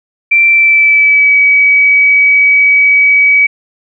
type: tone with pitch glide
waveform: sine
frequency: 2349 to 2274 Hz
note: D7 to C#7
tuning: 0 to +44 cents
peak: -4 dBFS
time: 0.31-3.47 s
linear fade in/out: 10 ms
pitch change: -56 cents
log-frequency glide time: 0.45-1.37 s
effects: none